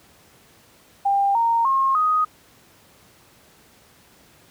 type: tone with pitch steps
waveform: sine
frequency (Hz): 796 / 925 / 1074.9 / 1249.1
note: G5 / A#5 / C6 / D#6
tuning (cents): +26 / -14 / +46 / +6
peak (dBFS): -16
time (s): 1.05-2.25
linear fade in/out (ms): 10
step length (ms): 300
effects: pink hiss -53 dBFS RMS until 4.5 s + high-pass 80 Hz 12 dB/octave